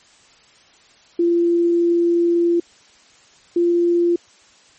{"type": "tone pair in turn", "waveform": "sine", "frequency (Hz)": [342.6, 345.2], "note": ["F4", "F4"], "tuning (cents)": [-33, -20], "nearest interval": "unison", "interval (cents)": 13, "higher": "second", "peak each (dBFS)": -13, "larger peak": "neither", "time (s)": [[1.19, 2.6], [3.56, 4.16]], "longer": "first", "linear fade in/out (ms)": 5, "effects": ["white hiss -51 dBFS RMS until 4.78 s", "MP3 32 kbps"]}